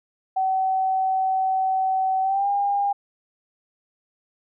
sine tone with pitch glide, 760 to 805.2 Hz, F#5 to G5, +46 to +46 cents, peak -19 dBFS, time 0.36-2.93 s, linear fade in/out 10 ms, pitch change +100 cents, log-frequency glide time 2.22-2.48 s, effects none

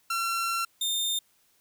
sawtooth tone pair in turn, 1359 / 3628 Hz, F6 / A#7, -48 / -48 cents, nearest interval octave + perfect fourth, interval 1700 cents, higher second, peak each -23 dBFS, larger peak neither, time 0.1-0.65 / 0.81-1.19 s, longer first, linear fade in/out 5 ms, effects white hiss -66 dBFS RMS until 1.6 s

